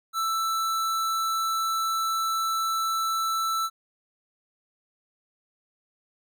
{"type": "tone", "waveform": "square", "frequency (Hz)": 1324, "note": "E6", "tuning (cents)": 7, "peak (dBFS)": -25, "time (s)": [0.13, 3.7], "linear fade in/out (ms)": 50, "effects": []}